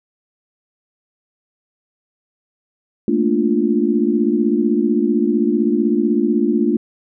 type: chord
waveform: sine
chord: Bb major seventh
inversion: third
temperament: equal with one note detuned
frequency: 217.3 / 233.1 / 293.7 / 349.2 Hz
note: A3 / Bb3 / D4 / F4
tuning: -21 / 0 / 0 / 0 cents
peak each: -19 dBFS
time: 3.08-6.77 s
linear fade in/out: 2 ms
effects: none

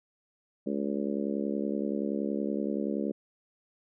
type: harmonic tone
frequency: 70.6 Hz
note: C#2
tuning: 32 cents sharp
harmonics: 3 / 4 / 5 / 6 / 7 / 8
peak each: -32 / -34 / -36 / -38 / -39 / -40 dBFS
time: 0.66-3.12 s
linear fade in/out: 10 ms
effects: none

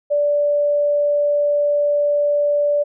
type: tone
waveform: sine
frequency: 583 Hz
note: D5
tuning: 13 cents flat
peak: -14 dBFS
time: 0.1-2.84 s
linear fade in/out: 20 ms
effects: none

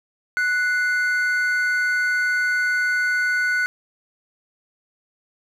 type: tone pair together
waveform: triangle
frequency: 1480 / 2093 Hz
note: F#6 / C7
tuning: 0 / 0 cents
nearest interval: tritone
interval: 600 cents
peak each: -17 / -25 dBFS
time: 0.37-3.66 s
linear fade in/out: 0 ms
effects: none

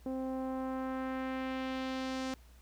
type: tone with low-pass filter sweep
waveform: sawtooth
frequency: 261.6 Hz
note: C4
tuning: in tune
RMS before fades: -37 dBFS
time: 0.06-2.34 s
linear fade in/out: 0 ms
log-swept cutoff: 560 to 6500 Hz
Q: 1.2
effects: added 60 Hz sine -55 dBFS peak until 2.61 s + pink hiss -65 dBFS RMS until 2.61 s

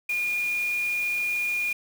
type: tone in noise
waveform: sine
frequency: 2430 Hz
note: D#7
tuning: 42 cents flat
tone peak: -24 dBFS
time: 0.09-1.73 s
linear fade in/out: 5 ms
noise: white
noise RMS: -41 dBFS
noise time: 0.09-1.73 s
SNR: +14 dB
effects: none

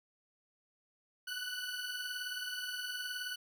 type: beating tone pair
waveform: 20% pulse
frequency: 1480 / 1499 Hz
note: F#6 / F#6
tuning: 0 / +22 cents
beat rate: 19 Hz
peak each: -35 / -38 dBFS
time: 1.27-3.36 s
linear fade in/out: 10 ms
effects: 12-bit

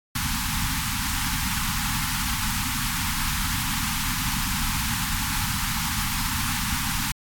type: band-stop noise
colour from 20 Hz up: pink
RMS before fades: -26 dBFS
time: 0.15-7.12 s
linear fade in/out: 5 ms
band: 270 to 820 Hz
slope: 96 dB/octave
effects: AAC 64 kbps

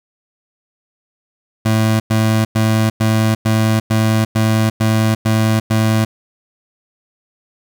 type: tone bursts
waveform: 25% pulse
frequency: 110 Hz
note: A2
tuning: in tune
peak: -8 dBFS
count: 10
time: 1.65-6.05 s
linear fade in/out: 10 ms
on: 350 ms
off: 100 ms
effects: none

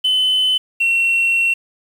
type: tone pair in turn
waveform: sine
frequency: 3032 / 2722 Hz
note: F#7 / F7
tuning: +42 / -45 cents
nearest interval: major second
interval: 187 cents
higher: first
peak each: -11 dBFS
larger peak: neither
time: 0.04-0.58 / 0.8-1.54 s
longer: second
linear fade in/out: 10 ms
effects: tanh soft clip ceiling -11 dBFS + 7-bit

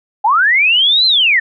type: linear two-way sweep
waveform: sine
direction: up then down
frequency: 784 to 4156 to 1756 Hz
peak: -8 dBFS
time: 0.24-1.4 s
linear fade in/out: 10 ms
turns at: 1.06 s
effects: none

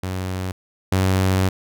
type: tone pair in turn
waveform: sawtooth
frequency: 93 / 94.41 Hz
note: F#2 / F#2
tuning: +9 / +35 cents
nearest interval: unison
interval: 26 cents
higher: second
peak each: -20 / -12 dBFS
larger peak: second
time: 0.03-0.52 / 0.92-1.49 s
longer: second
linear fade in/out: 5 ms
effects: none

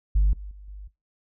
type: tone with level steps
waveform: sine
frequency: 49.85 Hz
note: G1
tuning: 30 cents sharp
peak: -14 / -33 / -40 / -36 dBFS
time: 0.15-0.88 s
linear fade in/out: 10 ms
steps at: 0.33 / 0.51 / 0.68 s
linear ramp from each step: 2 ms
effects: noise-tail reverb RT60 0.2 s tail -19 dB re dry + tanh soft clip ceiling -14 dBFS

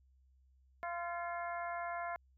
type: harmonic tone with a mistuned harmonic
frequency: 344.7 Hz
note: F4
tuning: 23 cents flat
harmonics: 2 / 3 / 4 / 5 / 6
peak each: -40 / -44 / -46 / -48 / -50 dBFS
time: 0.83-2.16 s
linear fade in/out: 0 ms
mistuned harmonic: 6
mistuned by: +51 cents
effects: added 65 Hz sine -65 dBFS peak until 2.37 s

